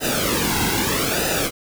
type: noise with flanger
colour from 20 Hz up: pink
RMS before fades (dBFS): -21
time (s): 0-1.51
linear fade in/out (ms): 50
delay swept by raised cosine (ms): 0.9 to 1.7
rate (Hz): 0.79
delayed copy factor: -0.75
effects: none